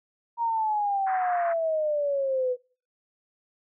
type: exponential sweep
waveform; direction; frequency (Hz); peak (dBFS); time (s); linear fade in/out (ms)
sine; down; 945 to 493.2; -23; 0.37-2.57; 50
type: band-pass noise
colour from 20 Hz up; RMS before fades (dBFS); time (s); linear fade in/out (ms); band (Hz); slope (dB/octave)
white; -36; 1.06-1.54; 20; 920 to 1800; 48
effects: noise-tail reverb RT60 0.4 s tail -24 dB re dry